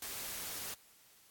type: noise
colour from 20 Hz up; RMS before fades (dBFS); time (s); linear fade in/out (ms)
white; -42; 0.02-0.74; 2
effects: white hiss -63 dBFS RMS until 1.3 s + AAC 64 kbps